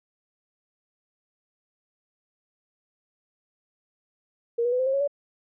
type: tone with pitch steps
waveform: sine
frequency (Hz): 468.9 / 484.6 / 500.8 / 517.6 / 534.9 / 552.8 / 571.3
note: A#4 / B4 / B4 / C5 / C5 / C#5 / D5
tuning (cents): +10 / -33 / +24 / -19 / +38 / -5 / -48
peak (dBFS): -21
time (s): 4.58-5.077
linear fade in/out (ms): 10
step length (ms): 71
effects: none